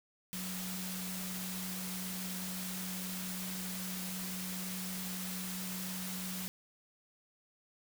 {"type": "tone in noise", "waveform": "sine", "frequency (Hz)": 185, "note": "F#3", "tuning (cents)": 0, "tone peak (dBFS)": -41, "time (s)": [0.33, 6.48], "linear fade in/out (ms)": 0, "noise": "white", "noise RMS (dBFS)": -42, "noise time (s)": [0.33, 6.48], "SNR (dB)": -2, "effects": []}